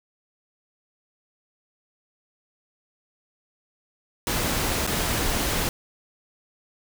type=noise with dropouts; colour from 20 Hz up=pink; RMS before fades=-25 dBFS; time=4.27-5.69 s; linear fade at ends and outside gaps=1 ms; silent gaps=4.867-4.874 s; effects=none